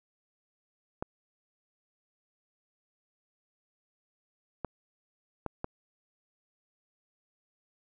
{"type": "clicks", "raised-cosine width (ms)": 1, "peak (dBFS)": -19, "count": 4, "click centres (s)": [1.025, 4.647, 5.463, 5.644], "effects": []}